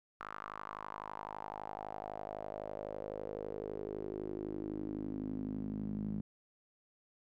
sawtooth tone with band-pass filter sweep, 51.91 Hz, G#1, in tune, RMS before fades -42 dBFS, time 0.2-6.21 s, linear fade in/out 5 ms, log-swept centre 1300 to 200 Hz, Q 4.6, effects none

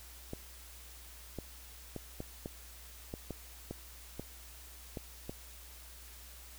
clicks, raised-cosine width 2 ms, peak -26 dBFS, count 11, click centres 0.334 / 1.387 / 1.963 / 2.204 / 2.459 / 3.139 / 3.307 / 3.71 / 4.196 / 4.972 / 5.295 s, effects added 60 Hz sine -53 dBFS peak until 6.58 s + white hiss -54 dBFS RMS until 6.58 s

